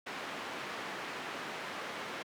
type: low-pass noise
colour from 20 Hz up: white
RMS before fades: -41 dBFS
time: 0.06-2.23 s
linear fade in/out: 10 ms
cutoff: 2000 Hz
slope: 12 dB/octave
effects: high-pass 200 Hz 12 dB/octave